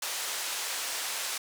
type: band-pass noise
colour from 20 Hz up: white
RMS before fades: -34 dBFS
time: 0.02-1.38 s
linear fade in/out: 5 ms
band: 580 to 8700 Hz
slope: 12 dB/octave
effects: none